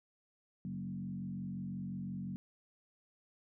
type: tone with frequency modulation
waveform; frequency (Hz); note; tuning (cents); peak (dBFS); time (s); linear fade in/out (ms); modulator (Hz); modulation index
sine; 186.9; F#3; +18; -38; 0.65-2.36; 0; 45.7; 1.1
effects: none